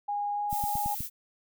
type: tone with pitch glide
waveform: sine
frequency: 820 to 825.2 Hz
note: G#5 to G#5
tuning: -22 to -11 cents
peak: -28 dBFS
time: 0.08-0.95 s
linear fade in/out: 10 ms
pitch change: +11 cents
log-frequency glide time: 0.34-0.4 s
type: noise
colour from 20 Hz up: violet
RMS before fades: -36 dBFS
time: 0.49-1.1 s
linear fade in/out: 50 ms
type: clicks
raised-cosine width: 5 ms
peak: -25 dBFS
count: 5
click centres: 0.529 / 0.639 / 0.755 / 0.86 / 1.006 s
effects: none